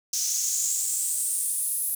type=noise with high-pass filter sweep; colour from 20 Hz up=pink; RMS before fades=-27 dBFS; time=0.13-1.95 s; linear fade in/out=5 ms; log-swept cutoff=5900 to 11000 Hz; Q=5.2; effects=none